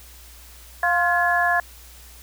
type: harmonic tone with a mistuned harmonic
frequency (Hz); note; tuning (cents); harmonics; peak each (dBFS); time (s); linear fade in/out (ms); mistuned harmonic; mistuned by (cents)
350.8; F4; +8; 2 / 3 / 4 / 5; -21 / -25 / -30 / -20; 0.83-1.6; 2; 5; -50
effects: added 60 Hz sine -45 dBFS peak until 2.22 s + white hiss -47 dBFS RMS until 2.22 s